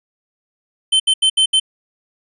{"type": "tone bursts at uneven times", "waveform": "square", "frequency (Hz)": 3084, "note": "G7", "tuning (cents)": -29, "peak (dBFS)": -11, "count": 5, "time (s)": [[0.92, 1], [1.07, 1.14], [1.22, 1.3], [1.37, 1.46], [1.53, 1.6]], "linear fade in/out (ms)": 10, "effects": ["resampled to 24000 Hz"]}